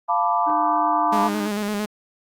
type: chord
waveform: sine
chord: B half-diminished seventh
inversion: second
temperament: equal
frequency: 698.5 / 880 / 987.8 / 1174.7 Hz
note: F5 / A5 / B5 / D6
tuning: 0 / 0 / 0 / 0 cents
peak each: -23 dBFS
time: 0.08-1.29 s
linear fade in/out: 20 ms
type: harmonic tone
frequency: 305.6 Hz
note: D#4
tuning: 31 cents flat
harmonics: 1 / 3 / 4 / 5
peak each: -28 / -38 / -40 / -42 dBFS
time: 0.46-1.49 s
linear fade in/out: 20 ms
type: tone with vibrato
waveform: sawtooth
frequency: 207.7 Hz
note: G#3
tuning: in tune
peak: -19 dBFS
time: 1.12-1.86 s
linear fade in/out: 10 ms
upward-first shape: square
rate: 8.9 Hz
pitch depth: 34 cents each way
effects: Opus 32 kbps